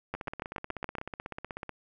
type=two click trains; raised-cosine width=0.5 ms; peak=-18 / -22 dBFS; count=7 / 26; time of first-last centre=0.14-0.984 / 0.15-1.693 s; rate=7.11 / 16.2 Hz; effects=none